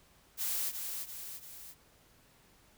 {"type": "noise with echo", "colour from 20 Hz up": "blue", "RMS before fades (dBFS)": -34, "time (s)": [0.37, 0.73], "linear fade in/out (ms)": 50, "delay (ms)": 340, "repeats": 3, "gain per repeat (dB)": -5, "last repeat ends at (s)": 1.75, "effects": ["pink hiss -64 dBFS RMS until 2.77 s"]}